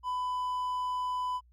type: tone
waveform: triangle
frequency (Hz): 1000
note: B5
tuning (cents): +21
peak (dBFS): -28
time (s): 0.03-1.41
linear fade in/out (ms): 50
effects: added 60 Hz sine -58 dBFS peak until 1.52 s + Opus 48 kbps